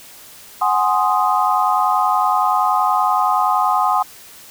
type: chord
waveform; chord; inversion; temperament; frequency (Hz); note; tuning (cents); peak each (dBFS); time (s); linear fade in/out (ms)
sine; Ab dominant seventh; third; equal; 740 / 830.6 / 1046.5 / 1244.5; Gb5 / Ab5 / C6 / Eb6; 0 / 0 / 0 / 0; -19; 0.61-4.03; 10
effects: white hiss -41 dBFS RMS until 4.5 s